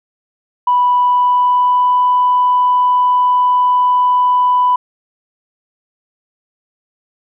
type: tone with pitch glide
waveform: sine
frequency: 986 to 993.4 Hz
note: B5 to B5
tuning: -3 to +10 cents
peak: -8 dBFS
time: 0.67-4.76 s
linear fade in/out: 5 ms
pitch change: +13 cents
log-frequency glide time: 0.96-2.01 s
effects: tanh soft clip ceiling -4 dBFS